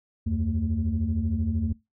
sine tone cluster, 78.2 / 91.2 / 224 Hz, D#2 / F#2 / A3, +9 / -24 / +31 cents, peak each -27 dBFS, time 0.26-1.73 s, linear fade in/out 10 ms, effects noise-tail reverb RT60 0.2 s tail -20 dB re dry + tanh soft clip ceiling -16 dBFS

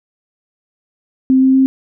sine tone with pitch steps, 261.6 / 263.4 / 265.3 Hz, C4 / C4 / C4, 0 / +12 / +24 cents, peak -7 dBFS, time 1.3-1.66 s, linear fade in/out 0 ms, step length 120 ms, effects none

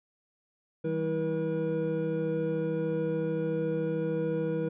triangle tone cluster, 161 / 194.6 / 324.1 / 481.4 Hz, E3 / G3 / E4 / B4, -41 / -12 / -29 / -44 cents, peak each -31 / -36 / -32 / -28 dBFS, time 0.84-4.69 s, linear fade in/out 10 ms, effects tanh soft clip ceiling -15 dBFS + resampled to 8000 Hz

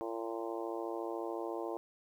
harmonic tone with a mistuned harmonic, 113.9 Hz, A#2, 40 cents flat, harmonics 3 / 4 / 5 / 6 / 7 / 8 / 9, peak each -40 / -42 / -44 / -46 / -47 / -48 / -49 dBFS, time 0.01-1.77 s, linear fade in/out 0 ms, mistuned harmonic 9, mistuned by +23 cents, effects 11-bit

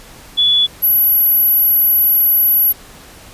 sine tone pair in turn, 3425 / 11718 Hz, A7 / F#9, -47 / -18 cents, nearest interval octave + major sixth, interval 2129 cents, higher second, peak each -9 dBFS, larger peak neither, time 0.37-0.67 / 0.82-2.73 s, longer second, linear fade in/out 20 ms, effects pink hiss -39 dBFS RMS until 3.33 s + resampled to 32000 Hz

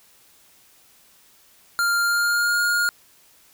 square tone with pitch glide, 1396.9 to 1423 Hz, F6 to F6, 0 to +32 cents, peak -19 dBFS, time 1.79-2.89 s, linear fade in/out 0 ms, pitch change +32 cents, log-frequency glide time 1.99-2.61 s, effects white hiss -55 dBFS RMS until 3.53 s

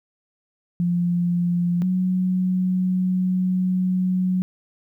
sine tone pair in turn, 174.61 / 184.12 Hz, F3 / F#3, 0 / -8 cents, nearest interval minor second, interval 92 cents, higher second, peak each -18 dBFS, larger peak neither, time 0.8-1.82 / 1.82-4.42 s, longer second, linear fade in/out 0 ms, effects 10-bit

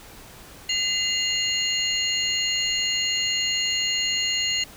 sine tone cluster, 2039 / 2822 / 4231 / 6720 Hz, C7 / F7 / C8 / G#8, -45 / +17 / +19 / +19 cents, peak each -30 / -25 / -27 / -29 dBFS, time 0.69-4.64 s, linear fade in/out 5 ms, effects pink hiss -45 dBFS RMS until 4.76 s

